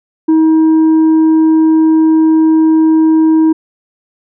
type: tone with tanh clipping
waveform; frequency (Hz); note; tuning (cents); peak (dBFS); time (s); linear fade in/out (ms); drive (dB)
triangle; 318.1; D#4; +38; -6; 0.28-3.53; 10; 8
effects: none